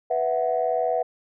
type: chord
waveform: sine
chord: B suspended fourth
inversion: none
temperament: equal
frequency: 493.9 / 659.3 / 740 Hz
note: B4 / E5 / F#5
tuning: 0 / 0 / 0 cents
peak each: -25 / -24 / -25 dBFS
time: 0.1-1.03 s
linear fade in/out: 10 ms
effects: tanh soft clip ceiling -12 dBFS